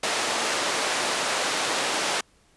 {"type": "band-pass noise", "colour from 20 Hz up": "pink", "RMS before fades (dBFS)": -26, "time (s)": [0.03, 2.21], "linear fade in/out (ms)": 5, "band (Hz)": [470, 8100], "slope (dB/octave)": 12, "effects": ["pink hiss -61 dBFS RMS until 2.56 s", "resampled to 24000 Hz"]}